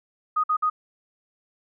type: tone bursts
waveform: sine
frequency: 1244.5 Hz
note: D#6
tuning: in tune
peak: -19 dBFS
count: 3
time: 0.36-0.7 s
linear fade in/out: 10 ms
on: 78 ms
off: 53 ms
effects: none